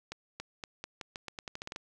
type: accelerating click train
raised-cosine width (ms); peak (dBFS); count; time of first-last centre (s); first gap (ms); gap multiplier
0.2; -22; 14; 0.12-1.761; 280; 0.85
effects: none